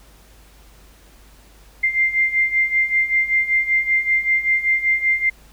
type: beating tone pair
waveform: sine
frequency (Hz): 2093 / 2098.2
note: C7 / C7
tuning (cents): 0 / +4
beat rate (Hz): 5.2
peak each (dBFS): -21 / -17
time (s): 1.83-5.3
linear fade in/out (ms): 10
effects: added 50 Hz sine -47 dBFS peak until 5.52 s + pink hiss -51 dBFS RMS until 5.52 s